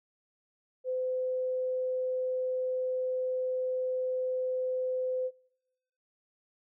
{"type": "tone", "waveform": "sine", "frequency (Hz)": 511, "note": "C5", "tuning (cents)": -41, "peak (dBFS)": -29, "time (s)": [0.84, 5.31], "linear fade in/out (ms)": 50, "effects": ["noise-tail reverb RT60 0.9 s tail -25 dB re dry"]}